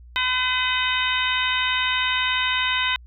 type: harmonic tone with a mistuned harmonic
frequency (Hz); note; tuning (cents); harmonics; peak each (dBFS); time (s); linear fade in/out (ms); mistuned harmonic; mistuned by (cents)
507; B4; +45; 2 / 3 / 4 / 5 / 6 / 7; -27 / -27 / -27 / -27 / -27 / -27; 0.16-2.96; 0; 7; +71
effects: added 60 Hz sine -42 dBFS peak until 3.06 s